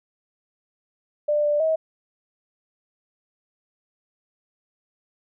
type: tone with pitch steps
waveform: sine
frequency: 594 / 590 / 638 Hz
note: D5 / D5 / D#5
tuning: +20 / +8 / +43 cents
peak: -18 dBFS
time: 1.28-1.76 s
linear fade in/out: 10 ms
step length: 160 ms
effects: none